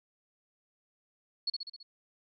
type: tone with echo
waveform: sine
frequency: 4363 Hz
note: C#8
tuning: 28 cents flat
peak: -28 dBFS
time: 1.47-1.5 s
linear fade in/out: 5 ms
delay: 66 ms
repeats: 5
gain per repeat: -4 dB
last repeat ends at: 1.83 s
effects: none